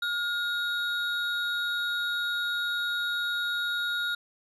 triangle tone pair together, 1425 / 3783 Hz, F6 / A#7, +34 / +25 cents, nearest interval octave + perfect fourth, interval 1691 cents, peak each -27 / -30 dBFS, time 0.02-4.15 s, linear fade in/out 5 ms, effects resampled to 32000 Hz

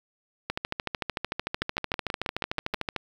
two click trains, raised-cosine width 0.3 ms, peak -12 / -12 dBFS, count 34 / 8, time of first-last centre 0.5-2.963 / 1.62-2.744 s, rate 13.4 / 6.23 Hz, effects 7-bit

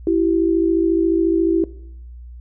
sine tone pair together, 331.4 / 385.6 Hz, E4 / G4, +9 / -28 cents, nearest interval minor third, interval 263 cents, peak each -15 / -19 dBFS, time 0.07-1.64 s, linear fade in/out 2 ms, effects noise-tail reverb RT60 0.8 s tail -20 dB re dry + added 60 Hz sine -34 dBFS peak until 2.4 s

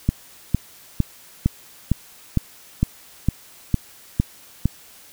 click train, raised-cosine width 5 ms, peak -4 dBFS, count 11, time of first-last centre 0.09-4.656 s, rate 2.19 Hz, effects white hiss -47 dBFS RMS until 5.12 s

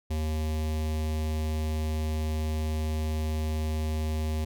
square tone with notch filter, 77.78 Hz, D#2, in tune, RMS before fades -29 dBFS, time 0.1-4.45 s, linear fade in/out 10 ms, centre 1400 Hz, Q 1.4, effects none

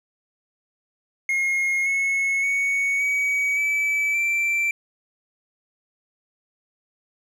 triangle tone with pitch steps, 2150 / 2188 / 2226 / 2265 / 2304 / 2345 Hz, C7 / C#7 / C#7 / C#7 / D7 / D7, +47 / -23 / +7 / +37 / -34 / -3 cents, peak -18 dBFS, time 1.29-4.71 s, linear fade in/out 2 ms, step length 570 ms, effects none

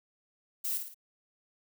violet noise with echo, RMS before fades -33 dBFS, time 0.64-0.78 s, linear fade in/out 10 ms, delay 55 ms, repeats 3, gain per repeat -6 dB, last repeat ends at 0.945 s, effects none

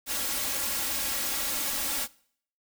white noise with comb filter, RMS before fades -30 dBFS, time 0.06-2.08 s, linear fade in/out 50 ms, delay 3.6 ms, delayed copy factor +0.8, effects noise-tail reverb RT60 0.6 s tail -22 dB re dry

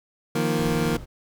25% pulse chord, Eb suspended second, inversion none, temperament equal, 155.56 / 174.61 / 233.1 Hz, Eb3 / F3 / Bb3, 0 / 0 / 0 cents, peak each -22 / -24 / -22 dBFS, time 0.35-0.97 s, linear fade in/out 5 ms
clicks, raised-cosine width 5 ms, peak -26 dBFS, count 11, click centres 0.594 / 0.624 / 0.66 / 0.694 / 0.725 / 0.756 / 0.795 / 0.827 / 0.858 / 0.893 / 0.927 s
brown noise, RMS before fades -38 dBFS, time 0.61-1.06 s, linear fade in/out 20 ms
effects none

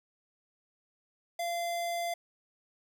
square tone, 688 Hz, F5, 26 cents flat, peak -32 dBFS, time 1.39-2.14 s, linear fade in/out 5 ms, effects none

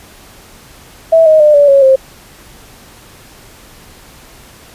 sine tone with pitch steps, 653 / 626.4 / 600.9 / 576.4 / 552.9 / 530.4 Hz, E5 / D#5 / D5 / D5 / C#5 / C5, -17 / +11 / +40 / -33 / -5 / +23 cents, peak -3 dBFS, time 1.12-1.96 s, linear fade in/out 10 ms, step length 140 ms, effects pink hiss -39 dBFS RMS until 4.74 s + resampled to 32000 Hz

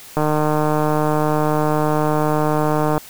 click train, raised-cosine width 1 ms, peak -5 dBFS, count 428, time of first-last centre 0.17-2.979 s, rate 152 Hz, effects white hiss -40 dBFS RMS until 3.09 s

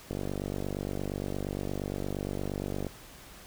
click train, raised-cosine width 2 ms, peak -20 dBFS, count 135, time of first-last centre 0.11-2.867 s, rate 48.6 Hz, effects pink hiss -50 dBFS RMS until 3.46 s

